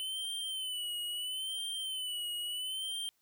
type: tone with vibrato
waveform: square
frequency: 3027 Hz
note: F#7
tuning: 39 cents sharp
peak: -36 dBFS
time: 0-3.09 s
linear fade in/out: 0 ms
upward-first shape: sine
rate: 0.75 Hz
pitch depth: 77 cents each way
effects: white hiss -75 dBFS RMS until 3.21 s